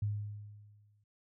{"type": "tone with exponential decay", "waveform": "sine", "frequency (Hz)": 103.9, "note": "G#2", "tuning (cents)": 1, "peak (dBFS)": -29, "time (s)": [0.02, 1.04], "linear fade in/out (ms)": 5, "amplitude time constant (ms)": 220, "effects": []}